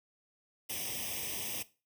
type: noise with comb filter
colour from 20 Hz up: white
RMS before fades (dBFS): -38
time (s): 0.69-1.63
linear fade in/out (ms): 10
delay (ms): 0.35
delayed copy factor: +0.9
effects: noise-tail reverb RT60 0.3 s tail -17 dB re dry + high-pass 60 Hz 12 dB/octave